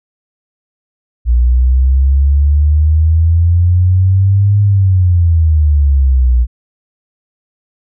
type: exponential two-way sweep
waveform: sine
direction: up then down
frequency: 59 to 102.9 to 59 Hz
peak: -6 dBFS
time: 1.25-6.47 s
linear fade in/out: 50 ms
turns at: 4.61 s
effects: none